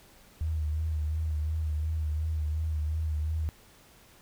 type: tone with vibrato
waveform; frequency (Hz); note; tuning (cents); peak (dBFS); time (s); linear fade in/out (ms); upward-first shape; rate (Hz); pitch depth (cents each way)
sine; 77.78; D#2; 0; -27; 0.41-3.49; 0; sine; 2.8; 44
effects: pink hiss -57 dBFS RMS until 4.21 s